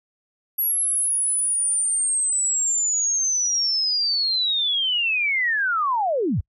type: linear sweep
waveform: sine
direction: down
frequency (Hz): 11500 to 56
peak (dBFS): -19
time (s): 0.58-6.41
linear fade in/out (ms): 10
effects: noise-tail reverb RT60 0.1 s tail -26 dB re dry